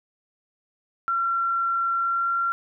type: tone with pitch glide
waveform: sine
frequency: 1364 to 1372.7 Hz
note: F6 to F6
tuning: -41 to -30 cents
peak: -21 dBFS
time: 1.08-2.52 s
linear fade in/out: 0 ms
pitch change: +11 cents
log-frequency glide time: 1.94-2.29 s
effects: none